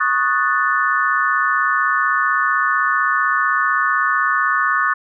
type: chord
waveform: sine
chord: D# half-diminished seventh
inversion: third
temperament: equal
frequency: 1108.7 / 1244.5 / 1480 / 1760 Hz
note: C#6 / D#6 / F#6 / A6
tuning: 0 / 0 / 0 / 0 cents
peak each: -20 dBFS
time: 0-4.94 s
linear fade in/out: 10 ms
effects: none

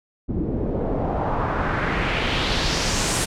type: noise with low-pass filter sweep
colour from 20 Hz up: pink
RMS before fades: -23 dBFS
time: 0.28-3.26 s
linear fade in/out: 20 ms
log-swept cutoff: 280 to 9500 Hz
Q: 1.9
effects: none

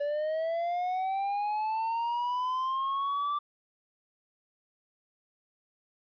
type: linear sweep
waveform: triangle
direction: up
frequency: 572 to 1174.7 Hz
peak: -26 dBFS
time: 0-3.39 s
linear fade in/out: 10 ms
effects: resampled to 11025 Hz + 11-bit

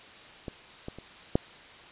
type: clicks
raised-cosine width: 2 ms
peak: -22 / -23 / -29 / -8 dBFS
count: 4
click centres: 0.482 / 0.884 / 0.986 / 1.355 s
effects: white hiss -49 dBFS RMS until 1.91 s + resampled to 8000 Hz

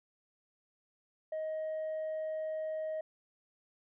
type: tone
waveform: sine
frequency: 628 Hz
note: D#5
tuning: 16 cents sharp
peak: -32 dBFS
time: 1.32-3.01 s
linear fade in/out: 5 ms
effects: tanh soft clip ceiling -33 dBFS

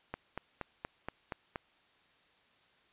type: click train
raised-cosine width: 0.5 ms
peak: -22 dBFS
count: 7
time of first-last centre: 0.14-1.558 s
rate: 4.23 Hz
effects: white hiss -67 dBFS RMS until 2.92 s + resampled to 8000 Hz

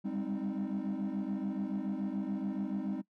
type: chord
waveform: triangle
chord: Ab major seventh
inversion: third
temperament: equal with one note detuned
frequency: 196 / 203 / 261.6 / 311.1 Hz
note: G3 / Ab3 / C4 / Eb4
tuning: 0 / -39 / 0 / 0 cents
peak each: -35 / -34 / -36 / -37 dBFS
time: 0.04-3.02 s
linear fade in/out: 20 ms
effects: noise-tail reverb RT60 0.1 s tail -22 dB re dry + tanh soft clip ceiling -27 dBFS

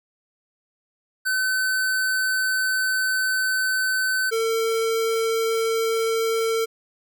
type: tone pair in turn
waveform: square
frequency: 1522 / 451.2 Hz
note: F#6 / A4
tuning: +48 / +44 cents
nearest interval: octave + major sixth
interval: 2104 cents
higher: first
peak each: -21 dBFS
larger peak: neither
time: 1.25-4.31 / 4.31-6.66 s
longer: first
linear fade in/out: 20 ms
effects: none

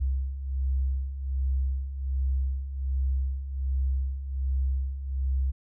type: beating tone pair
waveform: sine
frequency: 65.41 / 66.71 Hz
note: C2 / C2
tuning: 0 / +34 cents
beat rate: 1.3 Hz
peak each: -32 / -26 dBFS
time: 0-5.52 s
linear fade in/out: 20 ms
effects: none

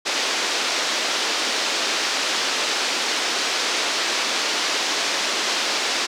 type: band-pass noise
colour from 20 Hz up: white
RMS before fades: -23 dBFS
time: 0.05-6.07 s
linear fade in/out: 20 ms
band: 270 to 5700 Hz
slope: 24 dB/octave
effects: none

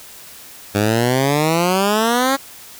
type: exponential sweep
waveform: 10% pulse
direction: up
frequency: 100 to 277.2 Hz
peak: -6 dBFS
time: 0.74-2.37 s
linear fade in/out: 20 ms
effects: white hiss -39 dBFS RMS until 2.79 s

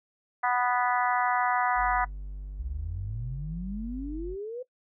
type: harmonic tone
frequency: 246.6 Hz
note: B3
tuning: 2 cents flat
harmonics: 3 / 4 / 5 / 6 / 7 / 8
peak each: -27 / -29 / -31 / -33 / -34 / -35 dBFS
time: 0.43-2.05 s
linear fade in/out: 10 ms
type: tone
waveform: triangle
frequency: 49 Hz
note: G1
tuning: in tune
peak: -33 dBFS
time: 1.75-4.37 s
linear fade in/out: 50 ms
type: exponential sweep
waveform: sine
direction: up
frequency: 61.74 to 513 Hz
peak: -33 dBFS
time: 2.59-4.63 s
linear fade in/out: 10 ms
effects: noise-tail reverb RT60 0.1 s tail -20 dB re dry

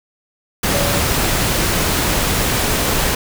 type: tone in noise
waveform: sine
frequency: 570 Hz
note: C#5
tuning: 48 cents sharp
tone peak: -23 dBFS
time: 0.74-0.99 s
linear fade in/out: 5 ms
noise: pink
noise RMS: -17 dBFS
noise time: 0.63-3.15 s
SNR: -9 dB
effects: none

